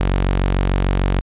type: tone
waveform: sawtooth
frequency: 46.71 Hz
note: F#1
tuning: 17 cents sharp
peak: -11 dBFS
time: 0-1.21 s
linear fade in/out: 10 ms
effects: resampled to 8000 Hz